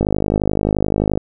click train, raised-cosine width 2 ms, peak -3 dBFS, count 61, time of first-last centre 0.01-1.175 s, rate 51.5 Hz, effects none

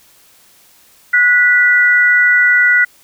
sine tone pair together, 1463.1 / 1969 Hz, F#6 / B6, -20 / -6 cents, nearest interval perfect fourth, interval 514 cents, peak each -10 dBFS, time 1.13-2.85 s, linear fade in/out 10 ms, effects white hiss -48 dBFS RMS until 3.03 s

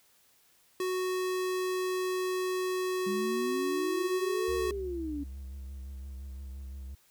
square tone, 369.4 Hz, F#4, 3 cents flat, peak -30 dBFS, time 0.8-4.71 s, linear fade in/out 2 ms
sine exponential two-way sweep, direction up then down, 196 to 464.9 to 278.6 Hz, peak -33 dBFS, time 3.06-5.24 s, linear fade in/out 10 ms, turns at 4.54 s
triangle tone with vibrato, 67.1 Hz, C2, 44 cents sharp, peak -37 dBFS, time 4.48-6.95 s, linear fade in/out 5 ms, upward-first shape sine, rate 5.8 Hz, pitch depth 51 cents each way
effects white hiss -65 dBFS RMS until 7.1 s

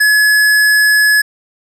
square tone, 1700 Hz, G#6, 40 cents sharp, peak -8 dBFS, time 0-1.22 s, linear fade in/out 10 ms, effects resampled to 32000 Hz + 8-bit

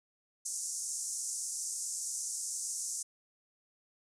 pink band-pass noise, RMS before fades -38 dBFS, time 0.45-3.03 s, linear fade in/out 10 ms, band 5900 to 9700 Hz, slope 48 dB/octave, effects none

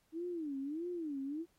sine tone with vibrato, 310 Hz, D#4, 6 cents flat, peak -37 dBFS, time 0.12-1.46 s, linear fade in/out 50 ms, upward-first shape sine, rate 1.6 Hz, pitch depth 240 cents each way, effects pink hiss -75 dBFS RMS until 1.58 s + AAC 48 kbps

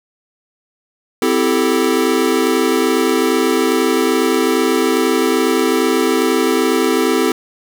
square chord, A minor seventh, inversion first, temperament equal with one note detuned, 257.6 / 329.6 / 392 / 440 Hz, C4 / E4 / G4 / A4, -27 / 0 / 0 / 0 cents, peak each -19 dBFS, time 1.22-7.32 s, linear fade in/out 2 ms, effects none

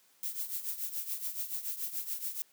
violet noise with tremolo, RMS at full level -34 dBFS, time 0.23-2.42 s, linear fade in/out 0 ms, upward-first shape triangle, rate 7 Hz, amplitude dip 80%, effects white hiss -66 dBFS RMS until 2.52 s + high-pass 150 Hz 12 dB/octave

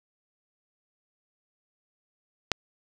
click, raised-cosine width 0.2 ms, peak -5 dBFS, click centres 2.517 s, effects none

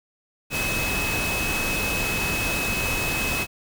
sine tone in noise, 2570 Hz, E7, 45 cents flat, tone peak -26 dBFS, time 0.5-3.47 s, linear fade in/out 50 ms, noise pink, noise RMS -27 dBFS, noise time 0.5-3.47 s, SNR -2 dB, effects none

